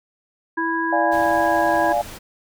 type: harmonic tone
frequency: 329.6 Hz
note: E4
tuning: in tune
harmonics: 1 / 3 / 5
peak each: -24 / -24 / -24 dBFS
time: 0.57-1.93 s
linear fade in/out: 10 ms
type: chord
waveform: sine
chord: D diminished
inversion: none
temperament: equal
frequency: 587.3 / 698.5 / 830.6 Hz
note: D5 / F5 / Ab5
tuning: 0 / 0 / 0 cents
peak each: -22 / -21 / -22 dBFS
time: 0.92-2.02 s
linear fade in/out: 10 ms
type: noise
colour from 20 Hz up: pink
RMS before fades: -37 dBFS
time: 1.11-2.19 s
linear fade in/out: 20 ms
effects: none